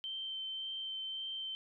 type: tone with vibrato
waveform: sine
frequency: 3111 Hz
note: G7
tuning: 14 cents flat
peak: -38 dBFS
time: 0.04-1.55 s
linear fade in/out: 0 ms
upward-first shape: sine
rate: 1.8 Hz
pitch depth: 10 cents each way
effects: none